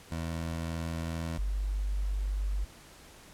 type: tone pair in turn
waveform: 20% pulse / sine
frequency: 82.41 / 49.18 Hz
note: E2 / G1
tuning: 0 / +6 cents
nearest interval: major sixth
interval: 894 cents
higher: first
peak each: -28 dBFS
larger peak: neither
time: 0.11-1.38 / 1.38-2.65 s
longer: neither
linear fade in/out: 10 ms
effects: pink hiss -53 dBFS RMS until 3.33 s + low-pass 12000 Hz 12 dB/octave